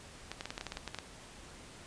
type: clicks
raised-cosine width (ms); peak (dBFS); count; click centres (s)
0.2; -21; 12; 0.316 / 0.409 / 0.456 / 0.505 / 0.579 / 0.611 / 0.667 / 0.721 / 0.771 / 0.877 / 0.946 / 0.987
effects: pink hiss -52 dBFS RMS until 1.86 s + resampled to 22050 Hz